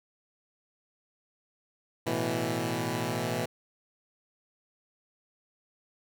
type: chord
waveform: 10% pulse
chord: A suspended second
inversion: none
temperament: equal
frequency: 110 / 123.47 / 164.81 Hz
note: A2 / B2 / E3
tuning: 0 / 0 / 0 cents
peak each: -26 / -24 / -25 dBFS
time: 2.06-3.46 s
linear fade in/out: 10 ms
effects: none